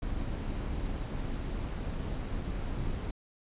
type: noise with amplitude modulation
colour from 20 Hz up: brown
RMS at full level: -32 dBFS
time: 0.02-3.11 s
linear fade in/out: 5 ms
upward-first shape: sine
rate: 240 Hz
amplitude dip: 50%
effects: resampled to 8000 Hz